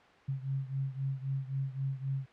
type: beating tone pair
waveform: sine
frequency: 134.2 / 138 Hz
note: C3 / C#3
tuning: +44 / -7 cents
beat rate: 3.8 Hz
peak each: -34 / -37 dBFS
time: 0.28-2.26 s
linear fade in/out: 10 ms
effects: white hiss -58 dBFS RMS until 2.32 s + low-pass 2000 Hz 12 dB/octave